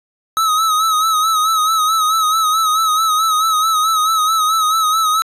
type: tone with vibrato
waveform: square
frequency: 1282 Hz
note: E6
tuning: 49 cents flat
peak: -13 dBFS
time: 0.37-5.22 s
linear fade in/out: 0 ms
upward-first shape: sine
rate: 4.6 Hz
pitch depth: 55 cents each way
effects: resampled to 32000 Hz